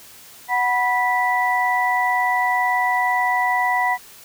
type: tone cluster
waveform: sine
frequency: 740 / 978 / 1969 Hz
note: F#5 / B5 / B6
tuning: 0 / -17 / -6 cents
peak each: -21 dBFS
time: 0.48-3.98 s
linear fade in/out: 50 ms
effects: white hiss -44 dBFS RMS until 4.24 s